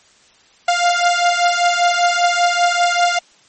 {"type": "beating tone pair", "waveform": "sawtooth", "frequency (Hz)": [698.5, 703.6], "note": ["F5", "F5"], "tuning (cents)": [0, 13], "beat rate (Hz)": 5.1, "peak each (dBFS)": -12, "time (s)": [0.68, 3.19], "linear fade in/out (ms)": 5, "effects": ["white hiss -51 dBFS RMS until 3.48 s", "MP3 32 kbps"]}